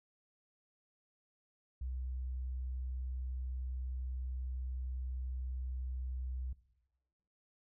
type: tone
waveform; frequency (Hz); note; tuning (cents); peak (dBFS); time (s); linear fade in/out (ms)
sine; 63.6; C2; -48; -37; 1.81-6.53; 5
effects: noise-tail reverb RT60 1.0 s tail -18 dB re dry